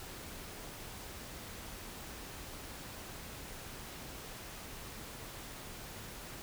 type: silence
effects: pink hiss -47 dBFS RMS until 6.42 s